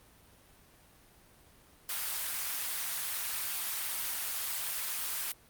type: high-pass noise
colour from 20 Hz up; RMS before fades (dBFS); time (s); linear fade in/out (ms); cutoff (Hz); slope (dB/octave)
white; -35; 1.89-5.32; 2; 910; 12
effects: pink hiss -60 dBFS RMS until 5.49 s + Opus 32 kbps